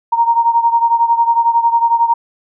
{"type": "beating tone pair", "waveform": "sine", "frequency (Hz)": [928, 939], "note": ["A#5", "A#5"], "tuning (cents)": [-8, 12], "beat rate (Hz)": 11, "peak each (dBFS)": [-11, -15], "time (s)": [0.12, 2.14], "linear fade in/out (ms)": 10, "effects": []}